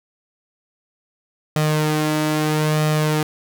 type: tone with flanger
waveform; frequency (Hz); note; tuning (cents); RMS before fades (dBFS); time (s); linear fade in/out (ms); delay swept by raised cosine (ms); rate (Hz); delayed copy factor
sawtooth; 153.4; D#3; -24; -19; 1.56-3.23; 2; 1.6 to 3.1; 0.77; +0.5
effects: none